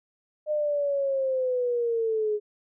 sine linear sweep, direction down, 610 to 415.3 Hz, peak -23 dBFS, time 0.46-2.4 s, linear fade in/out 50 ms, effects none

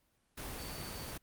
sine tone in noise, 4535 Hz, C#8, 39 cents sharp, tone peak -49 dBFS, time 0.58-1.13 s, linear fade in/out 10 ms, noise pink, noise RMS -43 dBFS, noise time 0.37-1.18 s, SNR -9 dB, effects pink hiss -75 dBFS RMS until 1.22 s + Opus 32 kbps

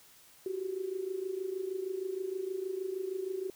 sine tone with amplitude modulation, 377.9 Hz, F#4, 37 cents sharp, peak -30 dBFS, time 0.46-3.5 s, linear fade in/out 2 ms, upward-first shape sine, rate 26.4 Hz, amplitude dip 75%, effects white hiss -59 dBFS RMS until 3.55 s

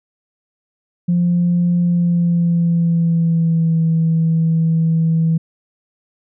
sine tone with pitch glide, 174.61 to 162.92 Hz, F3 to E3, 0 to -20 cents, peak -11 dBFS, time 1.08-5.38 s, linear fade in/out 10 ms, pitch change -120 cents, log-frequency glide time 1.8-3.81 s, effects tanh soft clip ceiling -8 dBFS

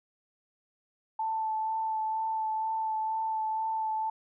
sine tone with vibrato, 880 Hz, A5, in tune, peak -28 dBFS, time 1.19-4.1 s, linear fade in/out 5 ms, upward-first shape sine, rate 2.1 Hz, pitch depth 14 cents each way, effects none

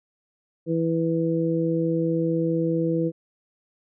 harmonic tone, 164.6 Hz, E3, 2 cents flat, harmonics 1 / 2 / 3, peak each -25 / -24 / -26 dBFS, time 0.66-3.12 s, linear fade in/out 50 ms, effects none

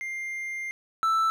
triangle tone pair in turn, 2100 / 1322.9 Hz, C7 / E6, +6 / +6 cents, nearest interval minor sixth, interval 800 cents, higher first, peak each -29 / -19 dBFS, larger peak second, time 0.01-0.71 / 1.03-1.3 s, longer first, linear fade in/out 0 ms, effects none

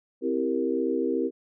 sine chord, C dominant seventh, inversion none, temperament equal, 261.6 / 329.6 / 392 / 466.2 Hz, C4 / E4 / G4 / Bb4, 0 / 0 / 0 / 0 cents, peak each -29 dBFS, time 0.21-1.31 s, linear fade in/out 50 ms, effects none

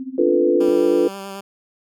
sine tone with tremolo, 261.6 Hz, C4, in tune, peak -24 dBFS, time 0-0.69 s, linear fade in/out 0 ms, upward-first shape sine, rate 15 Hz, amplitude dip 85%
sine chord, B half-diminished seventh, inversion first, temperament equal, 293.7 / 349.2 / 440 / 493.9 Hz, D4 / F4 / A4 / B4, 0 / 0 / 0 / 0 cents, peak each -21 / -17 / -20 / -19 dBFS, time 0.18-1.08 s, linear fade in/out 5 ms
10% pulse tone with vibrato, 196 Hz, G3, in tune, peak -22 dBFS, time 0.6-1.41 s, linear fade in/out 10 ms, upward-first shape sine, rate 9.3 Hz, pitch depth 19 cents each way
effects none

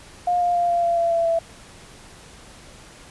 sine tone with pitch steps, 710 / 703.5 / 697 / 690.6 / 684.2 / 677.9 / 671.7 / 665.5 Hz, F5 / F5 / F5 / F5 / F5 / E5 / E5 / E5, +28 / +12 / -4 / -20 / -36 / +48 / +32 / +16 cents, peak -17 dBFS, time 0.27-1.39 s, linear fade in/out 5 ms, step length 140 ms, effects pink hiss -45 dBFS RMS until 3.1 s + resampled to 24000 Hz

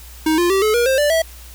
square tone with pitch steps, 314.7 / 349.2 / 387.4 / 429.9 / 477 / 529.3 / 587.3 / 651.6 Hz, D#4 / F4 / G4 / A4 / A#4 / C5 / D5 / E5, +20 / 0 / -20 / -40 / +40 / +20 / 0 / -20 cents, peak -14 dBFS, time 0.26-1.22 s, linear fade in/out 5 ms, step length 120 ms, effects added 60 Hz sine -37 dBFS peak until 1.54 s + white hiss -42 dBFS RMS until 1.54 s

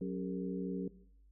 harmonic tone with a mistuned harmonic, 92.5 Hz, F#2, in tune, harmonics 2 / 3 / 4 / 5, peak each -37 / -41 / -43 / -45 dBFS, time 0.01-0.88 s, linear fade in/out 5 ms, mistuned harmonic 4, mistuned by +130 cents, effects noise-tail reverb RT60 0.7 s tail -18 dB re dry + added 50 Hz sine -60 dBFS peak until 1.31 s

